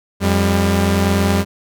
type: tone pair together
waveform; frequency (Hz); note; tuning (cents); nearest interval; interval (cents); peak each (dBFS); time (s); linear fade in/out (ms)
sawtooth; 89.12 / 199.5; F2 / G3; +36 / +31; octave + major second; 1395; -12; 0.2-1.45; 50
effects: none